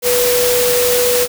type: tone in noise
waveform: sine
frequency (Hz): 490.4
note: B4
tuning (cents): -12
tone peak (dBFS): -13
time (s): 0.02-1.28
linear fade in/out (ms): 50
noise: white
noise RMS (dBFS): -17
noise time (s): 0.02-1.28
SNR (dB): +1
effects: none